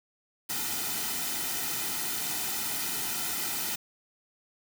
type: noise with comb filter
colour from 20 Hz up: white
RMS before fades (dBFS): -32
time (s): 0.49-3.76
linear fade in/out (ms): 10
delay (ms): 1.8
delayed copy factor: -0.7
effects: none